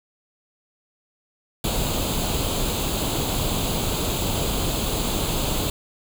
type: noise with comb filter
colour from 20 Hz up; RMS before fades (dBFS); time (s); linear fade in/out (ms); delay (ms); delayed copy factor
pink; -24; 1.64-5.7; 2; 0.27; +0.7
effects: none